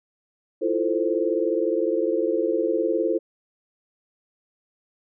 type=chord; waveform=sine; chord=F major seventh; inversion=third; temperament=equal with one note detuned; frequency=329.6 / 349.2 / 443.8 / 523.3 Hz; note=E4 / F4 / A4 / C5; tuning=0 / 0 / +15 / 0 cents; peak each=-26 / -26 / -25 / -26 dBFS; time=0.61-3.19 s; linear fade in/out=20 ms; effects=none